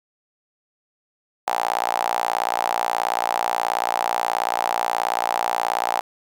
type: tone with high-pass filter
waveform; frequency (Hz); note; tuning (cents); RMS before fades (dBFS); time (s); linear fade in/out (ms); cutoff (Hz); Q
sawtooth; 58.5; A#1; +7; -23; 1.47-6.01; 5; 800; 6
effects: none